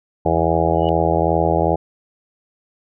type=harmonic tone; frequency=82.41 Hz; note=E2; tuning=in tune; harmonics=1 / 2 / 4 / 5 / 6 / 7 / 8 / 9 / 10; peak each=-23 / -23 / -23 / -23 / -23 / -23 / -23 / -23 / -23 dBFS; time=0.25-1.76 s; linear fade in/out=10 ms
type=tone with exponential growth; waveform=sine; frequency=2934 Hz; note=F#7; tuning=15 cents flat; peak=-29 dBFS; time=0.73-0.89 s; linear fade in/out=0 ms; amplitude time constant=34 ms
effects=none